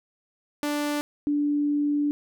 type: tone pair in turn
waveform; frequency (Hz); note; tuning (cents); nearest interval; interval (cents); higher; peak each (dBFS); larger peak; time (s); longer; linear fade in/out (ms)
sawtooth / sine; 293.7 / 291.8; D4 / D4; 0 / -11; unison; 11; first; -21; neither; 0.63-1.01 / 1.27-2.11; second; 0
effects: none